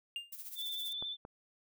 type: tone with exponential decay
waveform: triangle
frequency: 2806 Hz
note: F7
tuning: 8 cents sharp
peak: -32 dBFS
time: 0.16-0.34 s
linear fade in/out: 1 ms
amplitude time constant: 39 ms
type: noise with tremolo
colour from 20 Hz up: violet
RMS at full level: -44 dBFS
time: 0.32-0.93 s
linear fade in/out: 5 ms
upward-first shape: sine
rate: 15 Hz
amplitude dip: 65%
type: tone with vibrato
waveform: sine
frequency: 3520 Hz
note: A7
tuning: in tune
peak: -37 dBFS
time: 0.55-1.17 s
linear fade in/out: 50 ms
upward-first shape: square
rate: 14 Hz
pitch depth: 21 cents each way
type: clicks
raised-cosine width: 1 ms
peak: -32 dBFS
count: 2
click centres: 1.025 / 1.251 s
effects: none